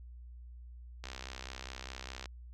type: click train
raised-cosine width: 0.2 ms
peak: -25 dBFS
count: 80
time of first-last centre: 1.04-2.257 s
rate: 64.9 Hz
effects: added 60 Hz sine -47 dBFS peak until 2.53 s